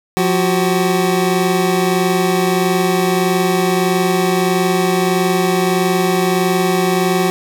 25% pulse tone pair together, 177.96 / 377.5 Hz, F3 / F#4, +33 / +35 cents, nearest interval octave + minor second, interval 1302 cents, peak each -12 dBFS, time 0.17-7.3 s, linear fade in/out 0 ms, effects none

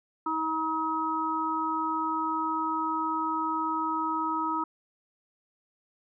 harmonic tone, 318.2 Hz, D#4, 39 cents sharp, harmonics 1 / 3 / 4, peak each -33 / -30 / -30 dBFS, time 0.26-4.64 s, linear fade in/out 5 ms, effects none

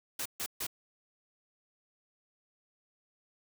white noise bursts, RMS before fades -36 dBFS, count 3, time 0.19-0.668 s, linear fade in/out 5 ms, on 66 ms, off 140 ms, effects none

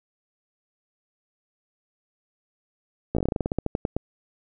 slowing click train, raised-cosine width 2 ms, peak -11 dBFS, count 17, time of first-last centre 3.15-3.966 s, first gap 16 ms, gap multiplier 1.14, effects none

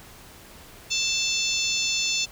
harmonic tone with a mistuned harmonic, 884 Hz, A5, 8 cents sharp, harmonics 3 / 4 / 5 / 6 / 7 / 8, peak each -28 / -29 / -30 / -31 / -31 / -32 dBFS, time 0.9-2.26 s, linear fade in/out 20 ms, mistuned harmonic 5, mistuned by -29 cents, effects pink hiss -47 dBFS RMS until 2.31 s

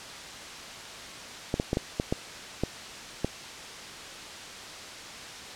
clicks, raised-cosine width 2 ms, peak -12 dBFS, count 8, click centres 1.541 / 1.599 / 1.731 / 1.771 / 1.999 / 2.125 / 2.636 / 3.246 s, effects white hiss -41 dBFS RMS until 5.55 s + low-pass 6000 Hz 12 dB/octave

